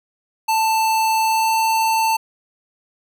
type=tone with pitch glide; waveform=square; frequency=885 to 891.2 Hz; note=A5 to A5; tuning=+10 to +22 cents; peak=-16 dBFS; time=0.48-2.17 s; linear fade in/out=10 ms; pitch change=+12 cents; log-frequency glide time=1.25-1.54 s; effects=none